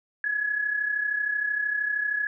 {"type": "tone pair together", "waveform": "sine", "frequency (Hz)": [1662, 1695], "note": ["G#6", "G#6"], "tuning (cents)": [1, 35], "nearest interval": "unison", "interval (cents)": 34, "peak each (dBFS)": [-31, -25], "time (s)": [0.24, 2.27], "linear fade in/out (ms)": 2, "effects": []}